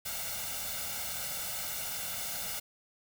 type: noise with comb filter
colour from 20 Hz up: white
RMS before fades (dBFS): -37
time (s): 0.05-2.6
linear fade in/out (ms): 10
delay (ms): 1.4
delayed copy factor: +0.8
effects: none